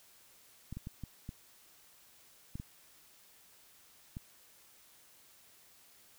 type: clicks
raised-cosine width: 5 ms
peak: -29 dBFS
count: 8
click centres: 0.726 / 0.77 / 0.871 / 1.037 / 1.291 / 2.555 / 2.599 / 4.169 s
effects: white hiss -62 dBFS RMS until 6.18 s